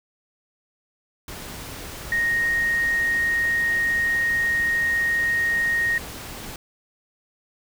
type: tone in noise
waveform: sine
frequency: 1864.7 Hz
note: A#6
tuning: in tune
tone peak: -19 dBFS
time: 2.12-5.98 s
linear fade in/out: 2 ms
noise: pink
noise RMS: -36 dBFS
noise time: 1.28-6.56 s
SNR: +14 dB
effects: none